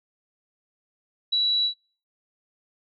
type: tone with ADSR envelope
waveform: sine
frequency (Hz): 3923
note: B7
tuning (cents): -12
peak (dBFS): -18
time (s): 1.32-1.74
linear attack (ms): 13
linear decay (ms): 4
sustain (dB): -2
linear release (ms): 90
effects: noise-tail reverb RT60 0.4 s tail -25 dB re dry